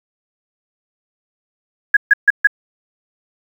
sine tone bursts, 1661.2 Hz, G#6, in tune, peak -5 dBFS, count 4, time 1.94-2.472 s, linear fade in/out 5 ms, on 28 ms, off 140 ms, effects 7-bit

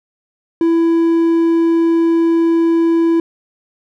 triangle tone, 332.3 Hz, E4, 14 cents sharp, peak -8 dBFS, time 0.61-3.2 s, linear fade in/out 2 ms, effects none

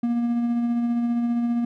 triangle tone with tremolo, 236.9 Hz, A#3, 28 cents sharp, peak -17 dBFS, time 0.03-1.65 s, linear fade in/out 5 ms, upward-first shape sine, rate 15 Hz, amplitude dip 30%, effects none

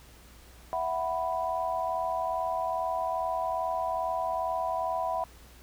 sine chord, E suspended second, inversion none, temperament just, 659.3 / 741.7 / 988.9 Hz, E5 / F#5 / B5, 0 / +4 / +2 cents, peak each -32 dBFS, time 0.73-5.24 s, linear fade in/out 0 ms, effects added 60 Hz sine -53 dBFS peak until 5.62 s + pink hiss -55 dBFS RMS until 5.62 s

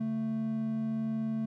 triangle tone pair together, 140.35 / 221.7 Hz, C#3 / A3, +22 / +13 cents, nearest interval minor sixth, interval 791 cents, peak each -38 / -28 dBFS, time 0-1.46 s, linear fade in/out 10 ms, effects none

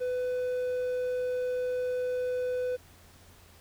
triangle tone, 500 Hz, B4, 21 cents sharp, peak -26 dBFS, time 0-2.77 s, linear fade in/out 20 ms, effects added 86 Hz sine -58 dBFS peak until 3.6 s + pink hiss -57 dBFS RMS until 3.6 s

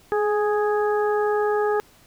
harmonic tone with a mistuned harmonic, 415.4 Hz, G#4, in tune, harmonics 1 / 2 / 3 / 4, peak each -20 / -26 / -30 / -32 dBFS, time 0.12-1.8 s, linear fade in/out 0 ms, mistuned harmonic 1, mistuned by +22 cents, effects pink hiss -54 dBFS RMS until 2.06 s

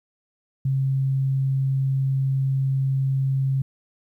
sine tone, 134.6 Hz, C3, 49 cents sharp, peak -19 dBFS, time 0.65-3.62 s, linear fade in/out 5 ms, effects 10-bit

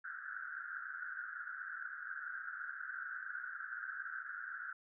white band-pass noise, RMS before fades -45 dBFS, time 0.04-4.73 s, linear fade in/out 5 ms, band 1400 to 1600 Hz, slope 96 dB/octave, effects none

